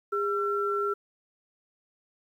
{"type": "tone pair together", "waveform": "sine", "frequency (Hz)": [405.8, 1351.6], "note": ["G#4", "E6"], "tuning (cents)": [-40, 43], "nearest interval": "octave + major sixth", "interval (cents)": 2083, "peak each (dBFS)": -28, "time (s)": [0.12, 0.94], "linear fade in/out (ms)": 10, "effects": ["10-bit"]}